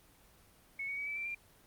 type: tone with pitch steps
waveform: sine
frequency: 2203 / 2238 / 2273 / 2309 / 2345 / 2382 Hz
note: C#7 / C#7 / C#7 / D7 / D7 / D7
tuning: -11 / +16 / +43 / -30 / -3 / +24 cents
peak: -36 dBFS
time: 0.79-1.348 s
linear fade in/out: 5 ms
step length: 93 ms
effects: pink hiss -63 dBFS RMS until 1.66 s + Opus 24 kbps